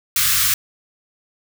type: band-stop noise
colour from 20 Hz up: white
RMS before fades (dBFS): -17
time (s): 0.16-0.54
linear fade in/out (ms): 2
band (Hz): 160 to 1100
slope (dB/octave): 96
effects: none